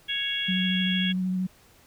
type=harmonic tone; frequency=554.4 Hz; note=C#5; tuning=in tune; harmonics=3 / 4 / 5 / 6; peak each=-34 / -35 / -33 / -28 dBFS; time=0.08-1.13 s; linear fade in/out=20 ms
type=tone with vibrato; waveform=sine; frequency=185 Hz; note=F#3; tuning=in tune; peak=-24 dBFS; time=0.48-1.47 s; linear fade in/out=10 ms; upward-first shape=sine; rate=13 Hz; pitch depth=17 cents each way
effects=pink hiss -57 dBFS RMS until 1.86 s